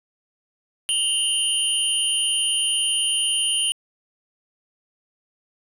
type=tone cluster; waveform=sine; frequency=2840 / 3078 / 9510 Hz; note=F7 / G7 / D9; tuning=+28 / -32 / +21 cents; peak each=-23 dBFS; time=0.89-3.72 s; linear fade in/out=0 ms; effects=tanh soft clip ceiling -11 dBFS + 9-bit